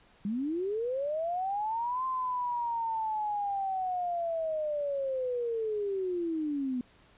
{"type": "linear two-way sweep", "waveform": "sine", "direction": "up then down", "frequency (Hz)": [192.8, 1046.5, 243.3], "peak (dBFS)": -29, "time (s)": [0.25, 6.81], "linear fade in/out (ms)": 2, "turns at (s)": 2.05, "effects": ["pink hiss -61 dBFS RMS until 7.17 s", "resampled to 8000 Hz"]}